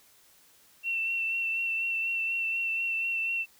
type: tone with vibrato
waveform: sine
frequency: 2700 Hz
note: E7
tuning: 41 cents sharp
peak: -27 dBFS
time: 0.83-3.46 s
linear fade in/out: 50 ms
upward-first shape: sine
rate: 4.1 Hz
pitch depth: 21 cents each way
effects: white hiss -60 dBFS RMS until 3.59 s